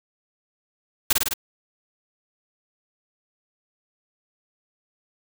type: noise with echo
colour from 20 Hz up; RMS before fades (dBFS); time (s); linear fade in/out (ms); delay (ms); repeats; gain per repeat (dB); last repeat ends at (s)
white; -18; 1.1-1.13; 5; 52; 4; -2; 1.338
effects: none